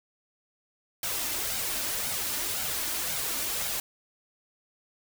white noise with flanger, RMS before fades -31 dBFS, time 1.03-3.8 s, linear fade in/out 2 ms, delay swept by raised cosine 1.3 to 3.4 ms, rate 1.9 Hz, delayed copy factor +0.5, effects none

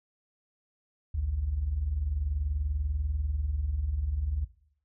sine tone pair together, 54.23 / 74.6 Hz, A1 / D2, -24 / +28 cents, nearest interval tritone, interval 552 cents, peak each -32 / -27 dBFS, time 1.14-4.45 s, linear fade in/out 10 ms, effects noise-tail reverb RT60 0.6 s tail -20 dB re dry + tanh soft clip ceiling -21 dBFS

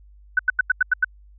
sine tone bursts, 1505 Hz, F#6, 29 cents sharp, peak -13 dBFS, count 7, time 0.37-1.046 s, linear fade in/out 5 ms, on 22 ms, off 87 ms, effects added 50 Hz sine -46 dBFS peak until 1.38 s

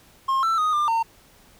triangle tone with pitch steps, 1069 / 1333 / 1245 / 1196 / 911 Hz, C6 / E6 / D#6 / D6 / A#5, +37 / +19 / +1 / +31 / -40 cents, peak -17 dBFS, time 0.28-1.03 s, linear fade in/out 10 ms, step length 150 ms, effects pink hiss -54 dBFS RMS until 1.59 s

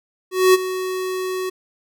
square tone with ADSR envelope, 372.1 Hz, F#4, 10 cents sharp, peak -9 dBFS, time 0.31-1.5 s, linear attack 230 ms, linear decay 26 ms, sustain -14 dB, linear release 11 ms, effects none

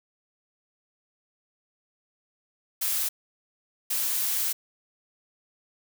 blue noise bursts at uneven times, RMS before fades -27 dBFS, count 2, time 2.81-3.09 / 3.9-4.53 s, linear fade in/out 10 ms, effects none

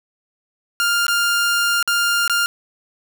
sawtooth tone with dropouts, 1402 Hz, F6, 6 cents sharp, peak -12 dBFS, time 0.8-2.46 s, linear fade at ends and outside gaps 0 ms, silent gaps 1.067-1.082 / 1.827-1.876 / 2.278-2.297 s, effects none

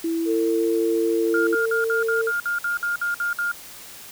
sine tone with pitch glide, 330 to 337.5 Hz, E4 to E4, +2 to +41 cents, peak -21 dBFS, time 0.04-1.55 s, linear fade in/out 5 ms, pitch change +39 cents, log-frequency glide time 0.15-0.75 s
sine tone, 451.1 Hz, A4, 43 cents sharp, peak -21 dBFS, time 0.25-2.32 s, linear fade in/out 50 ms
sine tone bursts, 1411 Hz, F6, 17 cents sharp, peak -21 dBFS, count 12, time 1.34-3.516 s, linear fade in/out 2 ms, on 130 ms, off 56 ms
effects white hiss -41 dBFS RMS until 4.11 s

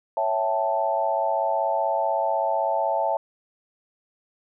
sine chord, A dominant seventh, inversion first, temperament equal, 554.4 / 659.3 / 784 / 880 Hz, C#5 / E5 / G5 / A5, 0 / 0 / 0 / 0 cents, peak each -28 / -25 / -29 / -25 dBFS, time 0.17-3.17 s, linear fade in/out 2 ms, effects none

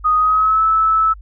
sine tone with pitch glide, 1244.5 to 1307.1 Hz, D#6 to E6, 0 to -15 cents, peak -11 dBFS, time 0.04-1.14 s, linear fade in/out 20 ms, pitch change +85 cents, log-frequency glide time 0.16-0.62 s, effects added 50 Hz sine -34 dBFS peak until 1.21 s

